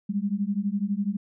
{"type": "beating tone pair", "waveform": "sine", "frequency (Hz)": [196, 208], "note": ["G3", "G#3"], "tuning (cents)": [0, 3], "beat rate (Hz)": 12, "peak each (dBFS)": -27, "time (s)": [0.09, 1.17], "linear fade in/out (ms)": 10, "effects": []}